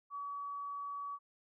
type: tone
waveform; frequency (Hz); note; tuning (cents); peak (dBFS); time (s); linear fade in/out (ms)
sine; 1137; C#6; +44; -39; 0.1-1.19; 50
effects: none